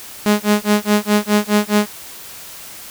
sawtooth tone with tremolo, 208.6 Hz, G#3, 8 cents sharp, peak -6 dBFS, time 0.26-1.86 s, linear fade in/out 0 ms, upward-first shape sine, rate 4.8 Hz, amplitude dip 100%, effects white hiss -35 dBFS RMS until 2.9 s

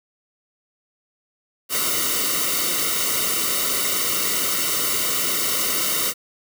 white noise with comb filter, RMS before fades -22 dBFS, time 1.69-6.14 s, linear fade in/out 50 ms, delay 1.2 ms, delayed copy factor -0.9, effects none

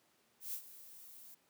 violet noise with ADSR envelope, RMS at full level -40 dBFS, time 0.4-1.35 s, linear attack 130 ms, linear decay 77 ms, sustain -15 dB, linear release 11 ms, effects pink hiss -72 dBFS RMS until 1.49 s + high-pass 200 Hz 12 dB/octave

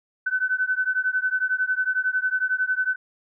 sine beating tone pair, 1507 / 1518 Hz, F#6 / F#6, +31 / +44 cents, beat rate 11 Hz, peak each -24 dBFS, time 0.26-2.96 s, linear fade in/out 10 ms, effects none

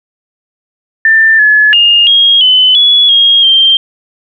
sine tone with pitch steps, 1784 / 1709 / 2832 / 3265 / 3026 / 3392 / 3262 / 3161 Hz, A6 / G#6 / F7 / G#7 / F#7 / G#7 / G#7 / G7, +23 / +49 / +23 / -30 / +38 / +36 / -32 / +14 cents, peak -3 dBFS, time 1.05-3.77 s, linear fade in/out 2 ms, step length 340 ms, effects none

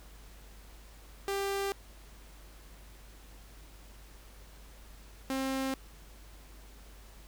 sawtooth tone pair in turn, 395.2 / 266.3 Hz, G4 / C4, +14 / +31 cents, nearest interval perfect fifth, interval 683 cents, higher first, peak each -27 dBFS, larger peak neither, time 1.28-1.72 / 5.3-5.74 s, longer neither, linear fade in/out 0 ms, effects added 50 Hz sine -51 dBFS peak until 7.27 s + pink hiss -57 dBFS RMS until 7.27 s

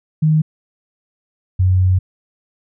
sine tone pair in turn, 155.56 / 92.5 Hz, D#3 / F#2, 0 / 0 cents, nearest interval major sixth, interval 900 cents, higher first, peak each -10 dBFS, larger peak neither, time 0.22-0.42 / 1.59-1.99 s, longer second, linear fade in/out 10 ms, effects none

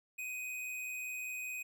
square tone with amplitude modulation, 2502 Hz, D#7, 9 cents sharp, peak -38 dBFS, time 0.18-1.63 s, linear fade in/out 10 ms, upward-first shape sine, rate 125 Hz, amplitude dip 35%, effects none

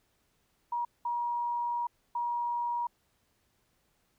sine tone bursts at uneven times, 954 Hz, A#5, 40 cents sharp, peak -29 dBFS, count 3, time 0.72-0.85 / 1.05-1.87 / 2.15-2.87 s, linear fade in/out 5 ms, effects pink hiss -73 dBFS RMS until 4.18 s

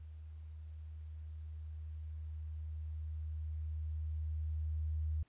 sine tone with level ramp, 77.78 Hz, D#2, in tune, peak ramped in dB -47 to -33 dBFS, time 0-5.23 s, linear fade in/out 5 ms, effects pink hiss -74 dBFS RMS until 5.28 s + resampled to 8000 Hz

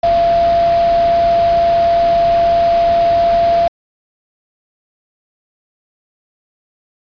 sine tone in noise, 682 Hz, F5, 41 cents flat, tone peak -9 dBFS, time 0.03-3.68 s, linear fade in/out 5 ms, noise pink, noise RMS -26 dBFS, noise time 0.03-3.68 s, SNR +14 dB, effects resampled to 11025 Hz

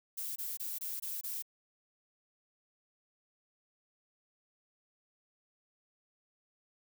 violet noise bursts, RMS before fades -39 dBFS, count 6, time 0.17-1.425 s, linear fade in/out 10 ms, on 190 ms, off 23 ms, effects none

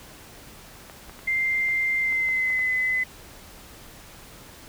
clicks, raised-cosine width 0.5 ms, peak -27 dBFS, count 8, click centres 0.898 / 1.096 / 1.191 / 1.686 / 2.125 / 2.288 / 2.502 / 2.592 s
sine tone with pitch glide, 2093 to 2024 Hz, C7 to B6, 0 to +42 cents, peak -21 dBFS, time 1.27-3.04 s, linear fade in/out 10 ms, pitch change -58 cents, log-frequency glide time 1.98-2.65 s
effects pink hiss -46 dBFS RMS until 4.68 s

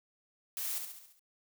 blue noise with echo, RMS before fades -37 dBFS, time 0.57-0.78 s, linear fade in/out 0 ms, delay 69 ms, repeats 6, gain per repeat -5 dB, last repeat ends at 1.194 s, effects none

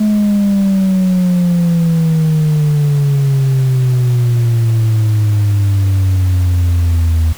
sine exponential sweep, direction down, 213.7 to 80 Hz, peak -6 dBFS, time 0-7.33 s, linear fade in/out 10 ms, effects tanh soft clip ceiling -8 dBFS + pink hiss -33 dBFS RMS until 7.37 s

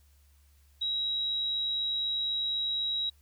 sine tone, 3852 Hz, B7, 44 cents flat, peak -28 dBFS, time 0.81-3.1 s, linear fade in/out 10 ms, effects added 71 Hz sine -59 dBFS peak until 3.21 s + white hiss -69 dBFS RMS until 3.21 s

